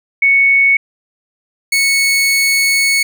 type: tone pair in turn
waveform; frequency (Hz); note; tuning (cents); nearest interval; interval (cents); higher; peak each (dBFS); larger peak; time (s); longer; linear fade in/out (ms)
sine / sawtooth; 2217 / 2209; C#7 / C#7; 0 / -7; unison; 7; first; -7; neither; 0.22-0.77 / 1.72-3.03; second; 5
effects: none